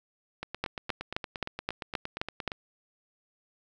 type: two click trains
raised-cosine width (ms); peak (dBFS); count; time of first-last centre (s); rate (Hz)
0.3; -13 / -19; 8 / 19; 0.64-2.477 / 0.43-2.518; 3.81 / 8.62
effects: none